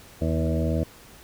harmonic tone with a mistuned harmonic, 80.7 Hz, E2, 36 cents flat, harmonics 1 / 2 / 3 / 4 / 6 / 7 / 8, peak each -25 / -28 / -30 / -31 / -33 / -33 / -34 dBFS, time 0.21-0.84 s, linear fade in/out 10 ms, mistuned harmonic 2, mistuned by -17 cents, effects pink hiss -49 dBFS RMS until 1.23 s

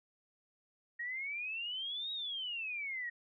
sine exponential two-way sweep, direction up then down, 1868 to 3823 to 1868 Hz, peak -37 dBFS, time 0.99-3.1 s, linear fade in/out 10 ms, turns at 2.12 s, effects none

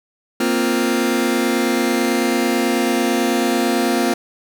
sawtooth chord, Bb suspended second, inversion none, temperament just, 233.1 / 262.2 / 349.6 Hz, Bb3 / C4 / F4, 0 / +4 / +2 cents, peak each -16 dBFS, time 0.4-4.14 s, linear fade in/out 5 ms, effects none

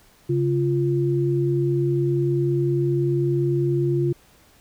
sine tone pair together, 137.72 / 347.6 Hz, C#3 / F4, -11 / -8 cents, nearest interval octave + major third, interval 1603 cents, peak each -21 dBFS, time 0.29-4.13 s, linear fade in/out 10 ms, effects pink hiss -55 dBFS RMS until 4.6 s

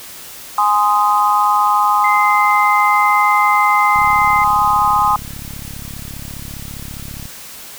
sine chord, Ab major, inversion none, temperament just, 830.6 / 1038.3 / 1245.9 Hz, Ab5 / C6 / Eb6, 0 / -14 / +2 cents, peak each -15 dBFS, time 0.58-5.16 s, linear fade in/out 2 ms
sine tone, 2078 Hz, C7, 12 cents flat, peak -17 dBFS, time 2.04-4.44 s, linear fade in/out 5 ms
click train, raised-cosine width 5 ms, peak -19 dBFS, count 116, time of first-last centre 3.96-7.255 s, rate 34.9 Hz
effects white hiss -34 dBFS RMS until 7.78 s

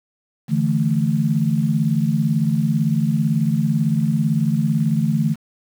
sine chord, D suspended second, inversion none, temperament equal, 146.83 / 164.81 / 220 Hz, D3 / E3 / A3, 0 / 0 / 0 cents, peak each -20 dBFS, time 0.48-5.36 s, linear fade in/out 50 ms, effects 7-bit

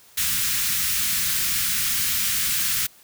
white band-stop noise, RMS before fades -23 dBFS, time 0.17-2.87 s, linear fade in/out 10 ms, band 210 to 1400 Hz, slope 24 dB/octave, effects white hiss -52 dBFS RMS until 3.03 s

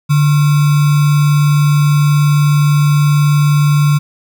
sine tone with sample-and-hold, 146.83 Hz, D3, in tune, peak -7 dBFS, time 0.09-3.99 s, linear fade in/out 20 ms, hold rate 1225 Hz, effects none

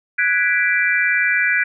sine chord, G# half-diminished seventh, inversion third, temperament equal, 1480 / 1661.2 / 1975.5 / 2349 Hz, F#6 / G#6 / B6 / D7, 0 / 0 / 0 / 0 cents, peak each -20 dBFS, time 0.18-1.64 s, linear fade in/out 10 ms, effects none

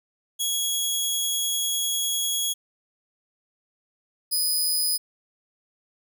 15% pulse tone pair in turn, 3331 / 4991 Hz, G#7 / D#8, +4 / +5 cents, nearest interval perfect fifth, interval 701 cents, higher second, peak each -16 / -15 dBFS, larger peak second, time 0.39-2.54 / 4.31-4.98 s, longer first, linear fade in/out 20 ms, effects none

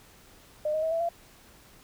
sine tone with pitch steps, 607 / 624.8 / 643.1 / 661.9 / 681.3 Hz, D#5 / D#5 / E5 / E5 / F5, -43 / +7 / -43 / +7 / -43 cents, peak -25 dBFS, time 0.65-1.09 s, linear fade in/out 5 ms, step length 88 ms, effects pink hiss -55 dBFS RMS until 1.83 s

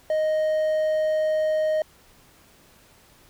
triangle tone, 622 Hz, D#5, 1 cent flat, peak -18 dBFS, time 0.1-1.82 s, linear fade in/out 2 ms, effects pink hiss -55 dBFS RMS until 3.29 s

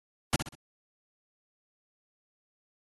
pink noise with echo, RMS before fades -24 dBFS, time 0.33-0.36 s, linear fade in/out 2 ms, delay 64 ms, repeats 3, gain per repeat -9 dB, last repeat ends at 0.552 s, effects AAC 32 kbps

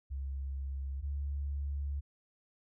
sine tone pair in turn, 68 / 70.72 Hz, C#2 / C#2, -33 / +35 cents, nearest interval minor second, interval 68 cents, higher second, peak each -35 / -33 dBFS, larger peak second, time 0.1-1.02 / 1.02-2.01 s, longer second, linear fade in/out 20 ms, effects none

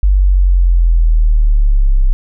sine linear sweep, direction down, 49 to 31.91 Hz, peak -6 dBFS, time 0.03-2.13 s, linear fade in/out 0 ms, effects none

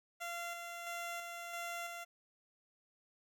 15% pulse tone with tremolo, 688 Hz, F5, 26 cents flat, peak -34 dBFS, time 0.2-2.05 s, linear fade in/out 20 ms, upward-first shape square, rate 1.5 Hz, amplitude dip 35%, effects none

